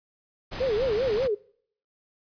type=noise; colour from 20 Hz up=pink; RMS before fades=-35 dBFS; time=0.51-1.28 s; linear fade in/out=20 ms
type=tone with vibrato; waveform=sine; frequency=471.4 Hz; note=A#4; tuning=19 cents sharp; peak=-22 dBFS; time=0.6-1.35 s; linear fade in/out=10 ms; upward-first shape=sine; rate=5.1 Hz; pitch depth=240 cents each way
effects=noise-tail reverb RT60 0.6 s tail -24 dB re dry + resampled to 11025 Hz